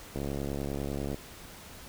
click train, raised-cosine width 2 ms, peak -21 dBFS, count 70, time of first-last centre 0.16-1.144 s, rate 70.1 Hz, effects pink hiss -48 dBFS RMS until 1.88 s

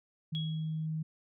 sine tone, 157.6 Hz, D#3, 23 cents sharp, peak -32 dBFS, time 0.32-1.03 s, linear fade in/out 10 ms
sine tone with exponential decay, 3322 Hz, G#7, in tune, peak -35 dBFS, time 0.35-0.86 s, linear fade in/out 0 ms, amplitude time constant 110 ms
effects none

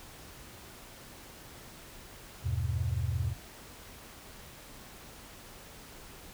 sine chord, E minor, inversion none, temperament equal with one note detuned, 80.29 / 98 / 123.47 Hz, E2 / G2 / B2, -45 / 0 / 0 cents, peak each -33 dBFS, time 2.42-3.35 s, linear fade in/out 50 ms, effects pink hiss -50 dBFS RMS until 6.33 s

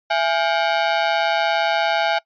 sawtooth ring-modulated tone, 749 Hz, F#5, 21 cents sharp, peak -10 dBFS, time 0.1-2.19 s, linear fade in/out 10 ms, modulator 78.4 Hz, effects noise-tail reverb RT60 0.1 s tail -22 dB re dry + resampled to 11025 Hz

